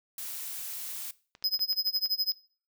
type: noise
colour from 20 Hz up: blue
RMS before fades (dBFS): -38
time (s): 0.18-1.11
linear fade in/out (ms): 2
type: clicks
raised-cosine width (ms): 0.2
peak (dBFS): -32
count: 8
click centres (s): 1.351 / 1.425 / 1.542 / 1.593 / 1.729 / 1.873 / 1.964 / 2.059
type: tone with tremolo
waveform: square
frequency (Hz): 5050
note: D#8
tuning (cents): +25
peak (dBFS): -24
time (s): 1.44-2.32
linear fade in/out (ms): 0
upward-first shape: sine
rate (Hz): 12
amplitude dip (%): 100
effects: noise-tail reverb RT60 0.4 s tail -20 dB re dry